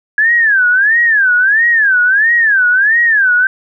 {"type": "tone with vibrato", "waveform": "sine", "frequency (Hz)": 1661.2, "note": "G#6", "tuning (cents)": 0, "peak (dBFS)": -7, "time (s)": [0.18, 3.47], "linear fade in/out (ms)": 2, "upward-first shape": "sine", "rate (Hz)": 1.5, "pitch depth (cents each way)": 230, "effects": []}